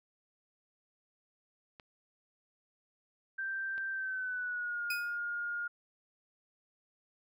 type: clicks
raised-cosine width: 0.3 ms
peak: -34 dBFS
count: 2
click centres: 1.798 / 3.78 s
type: tone with pitch glide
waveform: sine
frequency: 1568 to 1421.3 Hz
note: G6 to F6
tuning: 0 to +30 cents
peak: -34 dBFS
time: 3.38-5.68 s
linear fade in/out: 10 ms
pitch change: -170 cents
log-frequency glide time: 3.91-4.83 s
type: tone with exponential decay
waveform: 30% pulse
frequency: 2500 Hz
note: D#7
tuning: 8 cents sharp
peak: -29 dBFS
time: 4.9-5.18 s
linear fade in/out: 5 ms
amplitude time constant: 59 ms
effects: none